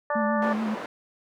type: harmonic tone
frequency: 293.6 Hz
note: D4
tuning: in tune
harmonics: 2 / 3 / 4 / 5 / 6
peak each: -27 / -30 / -30 / -37 / -33 dBFS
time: 0.1-0.53 s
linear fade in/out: 2 ms
type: tone with vibrato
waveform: sine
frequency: 218.3 Hz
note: A3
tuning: 13 cents flat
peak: -25 dBFS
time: 0.15-0.75 s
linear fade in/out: 10 ms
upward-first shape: triangle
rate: 6.9 Hz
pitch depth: 50 cents each way
type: band-pass noise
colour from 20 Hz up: white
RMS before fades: -35 dBFS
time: 0.42-0.86 s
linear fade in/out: 2 ms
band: 300 to 970 Hz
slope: 12 dB/octave
effects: none